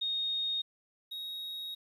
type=tone pair in turn; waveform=sine / triangle; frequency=3715 / 3773 Hz; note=A#7 / A#7; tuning=-7 / +20 cents; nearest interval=unison; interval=27 cents; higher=second; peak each=-30 / -36 dBFS; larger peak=first; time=0.01-0.62 / 1.11-1.75 s; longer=second; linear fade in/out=10 ms; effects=11-bit